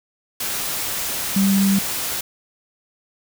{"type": "tone in noise", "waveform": "sine", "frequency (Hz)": 196, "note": "G3", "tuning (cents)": 0, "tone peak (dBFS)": -14, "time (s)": [1.36, 1.79], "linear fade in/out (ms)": 5, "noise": "white", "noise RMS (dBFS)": -25, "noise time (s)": [0.4, 2.21], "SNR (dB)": 8, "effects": []}